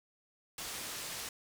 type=low-pass noise; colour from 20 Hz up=white; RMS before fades=-42 dBFS; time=0.58-1.29 s; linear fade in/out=2 ms; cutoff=9400 Hz; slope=12 dB/octave; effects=none